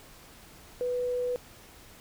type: tone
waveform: sine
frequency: 493.9 Hz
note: B4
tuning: in tune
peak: -27 dBFS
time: 0.81-1.36 s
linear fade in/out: 0 ms
effects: pink hiss -52 dBFS RMS until 2 s